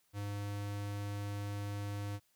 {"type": "tone", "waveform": "square", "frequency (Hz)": 101.9, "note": "G#2", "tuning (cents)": -32, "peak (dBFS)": -38, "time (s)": [0.13, 2.2], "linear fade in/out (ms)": 50, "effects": ["white hiss -74 dBFS RMS until 2.35 s"]}